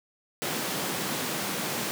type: high-pass noise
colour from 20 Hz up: pink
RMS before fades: -31 dBFS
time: 0.42-1.91 s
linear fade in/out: 0 ms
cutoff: 150 Hz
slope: 24 dB/octave
effects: none